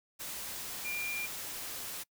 sine tone in noise, 2393 Hz, D7, 32 cents sharp, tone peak -35 dBFS, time 0.84-1.27 s, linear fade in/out 20 ms, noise white, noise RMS -41 dBFS, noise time 0.19-2.04 s, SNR +3 dB, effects noise-tail reverb RT60 0.1 s tail -24 dB re dry

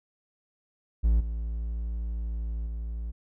triangle tone with level steps, 56.3 Hz, A1, 40 cents sharp, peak -17 / -27 / -29 dBFS, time 1.03-3.12 s, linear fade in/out 20 ms, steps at 1.2 / 2.66 s, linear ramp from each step 5 ms, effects none

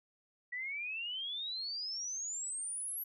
sine exponential sweep, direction up, 1931 to 11840 Hz, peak -37 dBFS, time 0.52-3.04 s, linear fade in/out 10 ms, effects none

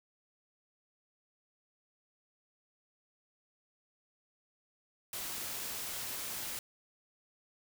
white noise, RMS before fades -40 dBFS, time 5.13-6.59 s, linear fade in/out 2 ms, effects none

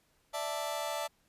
sawtooth chord, D suspended second, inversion none, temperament just, 587.3 / 660.7 / 881 Hz, D5 / E5 / A5, 0 / +4 / +2 cents, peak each -34 dBFS, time 0.33-1.08 s, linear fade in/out 20 ms, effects pink hiss -71 dBFS RMS until 1.28 s + resampled to 32000 Hz

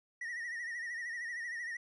triangle tone with vibrato, 1888 Hz, A#6, 22 cents sharp, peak -36 dBFS, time 0.21-1.77 s, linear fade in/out 5 ms, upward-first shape triangle, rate 13 Hz, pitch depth 90 cents each way, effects resampled to 24000 Hz

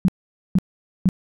sine tone bursts, 185 Hz, F#3, in tune, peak -12 dBFS, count 3, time 0.05-1.089 s, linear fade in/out 0 ms, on 33 ms, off 470 ms, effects none

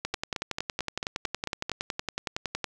two click trains, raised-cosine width 0.2 ms, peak -13 / -12 dBFS, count 8 / 29, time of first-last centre 0.14-1.696 / 0.05-2.643 s, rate 4.5 / 10.8 Hz, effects none

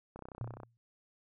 click train, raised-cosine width 1 ms, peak -32 dBFS, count 16, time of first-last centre 0.16-0.633 s, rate 31.7 Hz
sine tone with exponential decay, 116.54 Hz, A#2, in tune, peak -34 dBFS, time 0.41-0.77 s, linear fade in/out 0 ms, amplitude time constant 77 ms
effects none

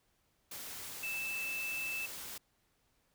sine tone in noise, 2637 Hz, E7, in tune, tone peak -36 dBFS, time 1.03-2.06 s, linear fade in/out 5 ms, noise white, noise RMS -45 dBFS, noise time 0.51-2.38 s, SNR +6 dB, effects pink hiss -75 dBFS RMS until 3.14 s

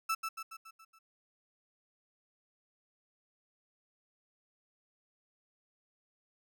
35% pulse tone with echo, 1318.5 Hz, E6, in tune, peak -28 dBFS, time 0.09-0.15 s, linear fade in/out 10 ms, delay 140 ms, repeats 6, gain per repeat -5 dB, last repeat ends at 0.99 s, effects none

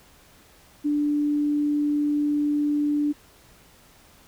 sine tone, 293.9 Hz, D4, 1 cent sharp, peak -20 dBFS, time 0.84-3.13 s, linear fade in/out 20 ms, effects pink hiss -54 dBFS RMS until 4.27 s

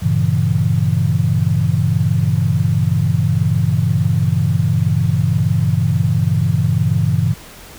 sine chord, G diminished seventh, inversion none, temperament equal, 98 / 116.54 / 138.59 / 164.81 Hz, G2 / Bb2 / Db3 / Fb3, 0 / 0 / 0 / 0 cents, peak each -18 dBFS, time 0.02-7.34 s, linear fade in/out 10 ms, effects pink hiss -38 dBFS RMS until 7.78 s

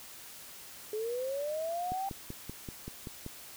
sine linear sweep, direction up, 418.9 to 792 Hz, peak -32 dBFS, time 0.93-2.09 s, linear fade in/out 2 ms
click train, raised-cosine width 3 ms, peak -27 dBFS, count 8, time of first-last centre 1.92-3.264 s, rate 5.21 Hz
effects white hiss -49 dBFS RMS until 3.56 s

